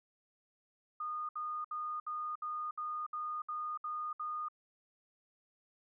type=tone bursts; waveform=sine; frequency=1226 Hz; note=D#6; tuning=26 cents flat; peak=-36 dBFS; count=10; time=1-4.485 s; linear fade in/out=5 ms; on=290 ms; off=65 ms; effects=none